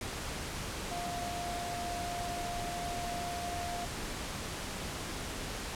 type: tone in noise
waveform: sine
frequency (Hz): 701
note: F5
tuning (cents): +6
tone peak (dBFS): -37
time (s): 0.91-3.85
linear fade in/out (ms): 2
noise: pink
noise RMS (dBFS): -39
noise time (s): 0.01-5.75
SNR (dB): -1
effects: low-pass 10000 Hz 12 dB/octave